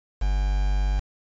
triangle tone with quantisation, 49 Hz, G1, in tune, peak -18 dBFS, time 0.21-1 s, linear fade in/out 10 ms, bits 6, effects resampled to 16000 Hz

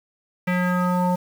square tone with low-pass filter sweep, 180 Hz, F#3, 47 cents flat, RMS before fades -21 dBFS, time 0.47-1.16 s, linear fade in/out 10 ms, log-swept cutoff 2200 to 790 Hz, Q 3.8, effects 7-bit

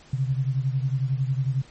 sine beating tone pair, 130.3 / 141.3 Hz, C3 / C#3, -7 / +34 cents, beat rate 11 Hz, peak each -23 / -27 dBFS, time 0.13-1.62 s, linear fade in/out 5 ms, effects pink hiss -52 dBFS RMS until 1.7 s + MP3 32 kbps

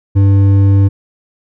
sine tone with hard clipping, 98.6 Hz, G2, 11 cents sharp, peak -7 dBFS, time 0.15-0.89 s, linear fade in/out 20 ms, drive 7 dB, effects none

